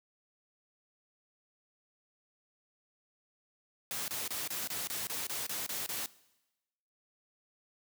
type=noise bursts; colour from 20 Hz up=white; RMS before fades=-37 dBFS; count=11; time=3.91-6.06 s; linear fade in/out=0 ms; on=170 ms; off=28 ms; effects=noise-tail reverb RT60 1.0 s tail -20 dB re dry + high-pass 80 Hz 12 dB/octave